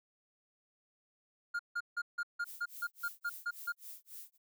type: tone bursts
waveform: triangle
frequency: 1413 Hz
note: F6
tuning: 20 cents sharp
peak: -31 dBFS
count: 11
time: 1.54-3.723 s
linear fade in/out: 10 ms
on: 53 ms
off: 160 ms
type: noise with tremolo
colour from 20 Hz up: violet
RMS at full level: -47 dBFS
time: 2.44-4.38 s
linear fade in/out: 50 ms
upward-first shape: sine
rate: 3.6 Hz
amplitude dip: 100%
effects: none